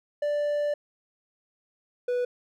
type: tone pair in turn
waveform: triangle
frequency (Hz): 587 / 491.9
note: D5 / B4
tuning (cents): -1 / -7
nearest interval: minor third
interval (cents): 306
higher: first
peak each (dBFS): -22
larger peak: neither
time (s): 0.22-0.74 / 2.08-2.25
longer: first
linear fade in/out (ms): 5
effects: none